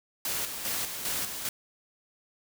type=noise with tremolo; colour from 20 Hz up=white; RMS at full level=-31 dBFS; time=0.25-1.49 s; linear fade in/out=2 ms; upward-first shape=square; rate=2.5 Hz; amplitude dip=50%; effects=none